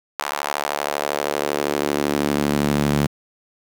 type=tone with high-pass filter sweep; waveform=sawtooth; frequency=72.7 Hz; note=D2; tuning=17 cents flat; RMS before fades=-22 dBFS; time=0.19-3.07 s; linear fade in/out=5 ms; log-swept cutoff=980 to 160 Hz; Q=1.6; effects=7-bit